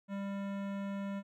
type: tone with hard clipping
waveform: sine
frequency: 198.2 Hz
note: G3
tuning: 19 cents sharp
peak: -38 dBFS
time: 0.08-1.23 s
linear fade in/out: 50 ms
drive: 18 dB
effects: none